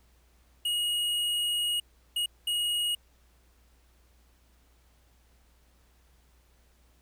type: tone bursts at uneven times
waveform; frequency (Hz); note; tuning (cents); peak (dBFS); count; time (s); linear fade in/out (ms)
square; 2884; F#7; -45; -27; 3; 0.65-1.8 / 2.16-2.26 / 2.47-2.95; 5
effects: added 60 Hz sine -61 dBFS peak until 7.01 s + pink hiss -67 dBFS RMS until 7.01 s